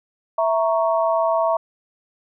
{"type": "chord", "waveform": "sine", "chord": "A# diminished", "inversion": "second", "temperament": "equal", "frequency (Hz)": [659.3, 932.3, 1108.7], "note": ["E5", "A#5", "C#6"], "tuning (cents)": [0, 0, 0], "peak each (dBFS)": [-18, -23, -24], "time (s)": [0.38, 1.57], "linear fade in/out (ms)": 5, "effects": []}